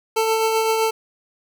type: tone with tremolo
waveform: 25% pulse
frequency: 444.5 Hz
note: A4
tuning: 18 cents sharp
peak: -12 dBFS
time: 0.16-0.91 s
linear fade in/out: 10 ms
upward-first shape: triangle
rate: 7.8 Hz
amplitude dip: 35%
effects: none